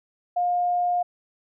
sine tone, 710 Hz, F5, 28 cents sharp, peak -20 dBFS, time 0.36-1.03 s, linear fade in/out 10 ms, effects none

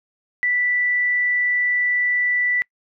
sine tone, 1971 Hz, B6, 4 cents flat, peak -17 dBFS, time 0.43-2.62 s, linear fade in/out 0 ms, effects noise-tail reverb RT60 0.1 s tail -26 dB re dry

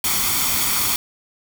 white noise with comb filter, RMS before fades -20 dBFS, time 0.04-0.96 s, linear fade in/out 2 ms, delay 0.89 ms, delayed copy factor +0.6, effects none

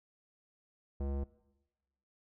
square tone with low-pass filter, 69.3 Hz, C#2, in tune, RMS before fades -36 dBFS, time 1-1.24 s, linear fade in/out 5 ms, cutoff 580 Hz, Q 1.2, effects noise-tail reverb RT60 1.0 s tail -19 dB re dry

